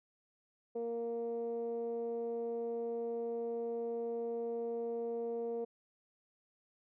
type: tone with low-pass filter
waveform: 15% pulse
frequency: 233.1 Hz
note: A#3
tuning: in tune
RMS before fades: -38 dBFS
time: 0.75-5.65 s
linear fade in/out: 10 ms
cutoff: 520 Hz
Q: 8
effects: none